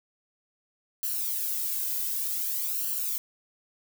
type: noise with flanger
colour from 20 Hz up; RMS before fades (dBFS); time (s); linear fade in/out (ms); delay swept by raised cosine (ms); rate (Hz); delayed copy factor
violet; -30; 1.03-3.18; 0; 0.68 to 1.98; 0.54; +0.95
effects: none